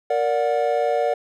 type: chord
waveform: triangle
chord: Bb augmented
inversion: none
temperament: just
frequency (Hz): 466.2 / 582.7 / 728.4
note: Bb4 / D5 / F#5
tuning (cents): 0 / -14 / -27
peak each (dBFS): -21 / -20 / -21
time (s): 0.1-1.14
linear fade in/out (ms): 5
effects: none